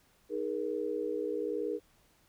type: chord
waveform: sine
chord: D# suspended fourth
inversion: none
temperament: equal with one note detuned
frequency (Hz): 311.1 / 415.3 / 476.2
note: D#4 / G#4 / A#4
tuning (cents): 0 / 0 / +37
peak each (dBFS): -38 / -35 / -35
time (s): 0.29-1.8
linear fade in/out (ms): 50
effects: pink hiss -67 dBFS RMS until 2.28 s